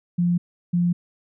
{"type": "tone bursts at uneven times", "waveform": "sine", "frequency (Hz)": 174.61, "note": "F3", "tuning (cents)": 0, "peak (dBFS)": -17, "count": 2, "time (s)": [[0.18, 0.38], [0.73, 0.93]], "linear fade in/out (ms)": 10, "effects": []}